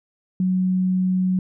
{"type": "tone", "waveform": "sine", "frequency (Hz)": 185, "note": "F#3", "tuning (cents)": 0, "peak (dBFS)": -17, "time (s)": [0.4, 1.39], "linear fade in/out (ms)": 2, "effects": []}